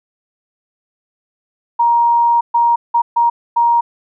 sine tone bursts at uneven times, 941 Hz, A#5, 16 cents sharp, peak -9 dBFS, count 5, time 1.79-2.41 / 2.54-2.76 / 2.94-3.02 / 3.16-3.3 / 3.56-3.81 s, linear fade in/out 10 ms, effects none

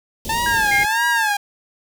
pink band-stop noise, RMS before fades -30 dBFS, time 0.25-0.85 s, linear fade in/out 0 ms, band 630 to 3100 Hz, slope 24 dB/octave
sawtooth tone with vibrato, 880 Hz, A5, in tune, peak -15 dBFS, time 0.29-1.37 s, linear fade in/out 5 ms, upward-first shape sine, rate 1.6 Hz, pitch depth 150 cents each way
sine tone with tremolo, 1624 Hz, G#6, 39 cents flat, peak -17 dBFS, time 0.46-1.34 s, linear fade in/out 2 ms, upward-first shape sine, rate 1.9 Hz, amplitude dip 45%
sine tone, 2124 Hz, C7, 25 cents sharp, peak -16 dBFS, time 0.71-0.84 s, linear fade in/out 10 ms
effects none

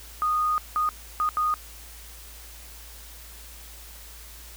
sine tone bursts at uneven times, 1235 Hz, D#6, 13 cents flat, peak -21 dBFS, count 4, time 0.22-0.58 / 0.76-0.89 / 1.2-1.29 / 1.37-1.54 s, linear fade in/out 0 ms, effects added 56 Hz sine -45 dBFS peak until 4.56 s + white hiss -46 dBFS RMS until 4.56 s

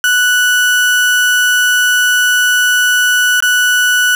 35% pulse tone with dropouts, 1480 Hz, F#6, in tune, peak -7 dBFS, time 0.04-4.15 s, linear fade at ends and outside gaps 1 ms, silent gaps 3.404-3.424 s, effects none

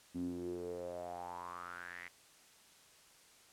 sawtooth tone with band-pass filter sweep, 88 Hz, F2, 14 cents sharp, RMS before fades -44 dBFS, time 0.14-2.09 s, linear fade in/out 20 ms, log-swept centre 240 to 2100 Hz, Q 7.2, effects white hiss -63 dBFS RMS until 3.52 s + low-pass 10000 Hz 12 dB/octave

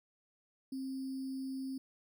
sine tone with sample-and-hold, 265.3 Hz, C4, 24 cents sharp, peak -37 dBFS, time 0.72-1.78 s, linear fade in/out 5 ms, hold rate 4900 Hz, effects none

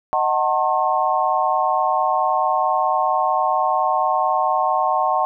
sine chord, D# diminished seventh, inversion none, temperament just, 622.3 / 746.7 / 896 / 1075.3 Hz, D#5 / F#5 / A5 / C6, 0 / +16 / +31 / +47 cents, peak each -24 / -20 / -22 / -21 dBFS, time 0.13-5.25 s, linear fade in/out 0 ms, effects none

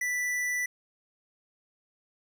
sine tone with tanh clipping, 1975.5 Hz, B6, in tune, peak -29 dBFS, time 0.01-0.66 s, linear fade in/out 5 ms, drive 17 dB, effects none

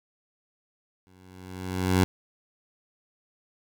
15% pulse tone with exponential growth, 92.5 Hz, F#2, in tune, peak -11 dBFS, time 1.07-2.04 s, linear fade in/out 0 ms, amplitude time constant 210 ms, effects none

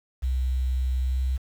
sine tone with pitch glide, 64 to 64.89 Hz, C2 to C2, -38 to -14 cents, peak -22 dBFS, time 0.22-1.38 s, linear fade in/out 20 ms, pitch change +24 cents, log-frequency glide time 0.99-1.19 s, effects 8-bit

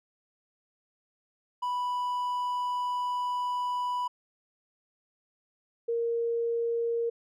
triangle / sine tone pair in turn, 987 / 465.8 Hz, B5 / A#4, -1 / -1 cents, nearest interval octave + minor second, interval 1300 cents, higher first, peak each -26 dBFS, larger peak neither, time 1.62-4.08 / 5.88-7.1 s, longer first, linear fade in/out 10 ms, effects none

